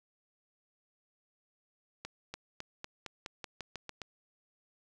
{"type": "accelerating click train", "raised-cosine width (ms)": 0.2, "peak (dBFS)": -23, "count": 11, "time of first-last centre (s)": [2.05, 4.017], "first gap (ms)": 290, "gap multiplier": 0.91, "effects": []}